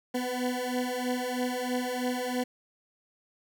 20% pulse beating tone pair, 247.8 / 250.9 Hz, B3 / B3, +6 / +28 cents, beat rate 3.1 Hz, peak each -28 / -26 dBFS, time 0.14-2.44 s, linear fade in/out 10 ms, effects none

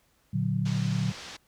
sine chord, Bb augmented, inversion none, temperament equal, 116.54 / 146.83 / 185 Hz, Bb2 / D3 / F#3, 0 / 0 / 0 cents, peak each -29 dBFS, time 0.33-1.12 s, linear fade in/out 10 ms
white low-pass noise, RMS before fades -43 dBFS, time 0.65-1.37 s, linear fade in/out 10 ms, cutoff 5700 Hz, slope 24 dB/octave
effects pink hiss -67 dBFS RMS until 1.47 s

